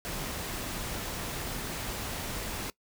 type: noise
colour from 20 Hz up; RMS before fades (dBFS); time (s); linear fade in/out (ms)
pink; -36; 0.05-2.7; 0
effects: noise-tail reverb RT60 0.1 s tail -21 dB re dry